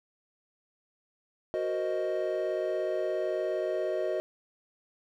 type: chord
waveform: triangle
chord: C half-diminished seventh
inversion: second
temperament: equal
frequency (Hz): 370 / 466.2 / 523.3 / 622.3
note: Gb4 / Bb4 / C5 / Eb5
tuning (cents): 0 / 0 / 0 / 0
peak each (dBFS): -31 / -35 / -35 / -29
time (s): 1.54-4.2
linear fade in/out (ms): 0
effects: none